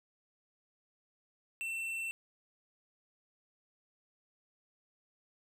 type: tone with tanh clipping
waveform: sine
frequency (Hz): 2690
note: E7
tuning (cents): +34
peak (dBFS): -37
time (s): 1.61-2.11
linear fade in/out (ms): 0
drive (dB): 10
effects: none